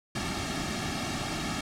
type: noise with comb filter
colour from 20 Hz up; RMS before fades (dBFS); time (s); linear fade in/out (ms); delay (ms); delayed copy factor
pink; -32; 0.15-1.61; 5; 2; -0.8
effects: low-pass 7000 Hz 12 dB/octave